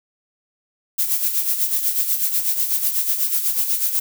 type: noise with tremolo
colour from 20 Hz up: violet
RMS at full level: -18 dBFS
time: 0.98-4 s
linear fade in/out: 10 ms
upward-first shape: sine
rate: 8.1 Hz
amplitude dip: 60%
effects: none